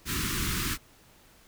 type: band-stop noise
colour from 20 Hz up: pink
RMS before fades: -30 dBFS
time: 0.05-0.78 s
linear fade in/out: 50 ms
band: 380 to 1100 Hz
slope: 48 dB/octave
effects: pink hiss -58 dBFS RMS until 1.47 s